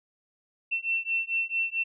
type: beating tone pair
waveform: sine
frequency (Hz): 2694 / 2698.5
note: E7 / E7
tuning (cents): +37 / +40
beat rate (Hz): 4.5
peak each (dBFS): -29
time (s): 0.71-1.84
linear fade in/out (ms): 20
effects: none